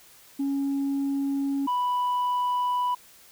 sine tone pair in turn, 277.2 / 987.8 Hz, C#4 / B5, 0 / 0 cents, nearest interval octave + minor seventh, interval 2200 cents, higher second, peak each -22 / -20 dBFS, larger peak second, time 0.39-1.67 / 1.67-2.95 s, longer neither, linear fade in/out 10 ms, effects tanh soft clip ceiling -22 dBFS + white hiss -53 dBFS RMS until 3.31 s

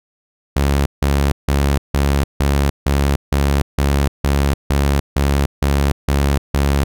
sawtooth tone bursts, 70.2 Hz, C#2, 22 cents sharp, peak -9 dBFS, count 14, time 0.56-6.84 s, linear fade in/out 5 ms, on 300 ms, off 160 ms, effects none

